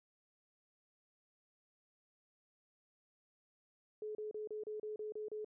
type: tone bursts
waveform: sine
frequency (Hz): 426.9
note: G#4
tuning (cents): +48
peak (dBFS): -40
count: 9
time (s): 4.02-5.446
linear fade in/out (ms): 2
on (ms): 130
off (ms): 32
effects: none